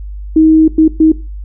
sine tone bursts at uneven times, 316.2 Hz, D#4, 28 cents sharp, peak -3 dBFS, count 3, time 0.36-0.68 / 0.78-0.88 / 1-1.12 s, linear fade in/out 5 ms, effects noise-tail reverb RT60 0.3 s tail -18 dB re dry + added 50 Hz sine -22 dBFS peak until 1.44 s

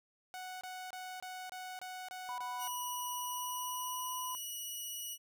sawtooth tone bursts, 740 Hz, F#5, in tune, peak -39 dBFS, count 8, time 0.34-2.675 s, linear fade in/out 0 ms, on 270 ms, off 25 ms
sine tone with pitch glide, 987.8 to 1008.6 Hz, B5 to B5, 0 to +36 cents, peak -39 dBFS, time 2.29-4.35 s, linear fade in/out 0 ms, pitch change +36 cents, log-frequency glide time 3.17-4.11 s
10% pulse tone, 2921 Hz, F#7, 23 cents flat, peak -32 dBFS, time 2.58-5.18 s, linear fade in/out 50 ms
effects none

